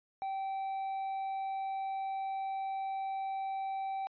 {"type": "tone", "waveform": "triangle", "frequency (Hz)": 775, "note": "G5", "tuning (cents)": -20, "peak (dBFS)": -32, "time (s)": [0.22, 4.07], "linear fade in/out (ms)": 0, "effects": ["resampled to 11025 Hz"]}